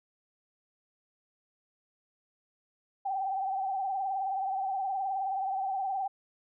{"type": "tone with vibrato", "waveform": "sine", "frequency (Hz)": 774, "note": "G5", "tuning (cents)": -22, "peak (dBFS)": -29, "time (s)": [3.05, 6.08], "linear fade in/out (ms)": 10, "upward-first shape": "triangle", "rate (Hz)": 19, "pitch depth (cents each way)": 71, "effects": []}